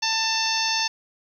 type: harmonic tone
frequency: 891 Hz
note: A5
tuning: 22 cents sharp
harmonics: 1 / 2 / 3 / 4 / 5 / 6 / 7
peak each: -28 / -31 / -29 / -31 / -28 / -27 / -31 dBFS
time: 0.02-0.88 s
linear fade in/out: 10 ms
effects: 9-bit